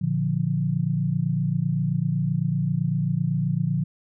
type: chord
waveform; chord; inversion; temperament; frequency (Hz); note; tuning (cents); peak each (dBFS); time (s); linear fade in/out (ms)
sine; Bb major; none; equal; 116.54 / 146.83 / 174.61; Bb2 / D3 / F3; 0 / 0 / 0; -28 / -24 / -25; 0.01-3.84; 10
effects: none